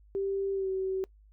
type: tone with pitch glide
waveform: sine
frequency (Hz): 392 to 380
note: G4 to F#4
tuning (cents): 0 to +46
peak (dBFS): -28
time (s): 0.15-1.04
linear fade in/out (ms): 0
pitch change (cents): -54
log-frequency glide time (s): 0.53-0.69
effects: noise-tail reverb RT60 0.1 s tail -23 dB re dry + added 51 Hz sine -55 dBFS peak until 1.32 s